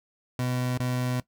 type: tone with dropouts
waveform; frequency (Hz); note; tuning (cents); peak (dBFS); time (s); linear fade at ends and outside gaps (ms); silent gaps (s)
30% pulse; 125.4; B2; +27; -23; 0.39-1.2; 2; 0.775-0.799
effects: noise-tail reverb RT60 0.1 s tail -18 dB re dry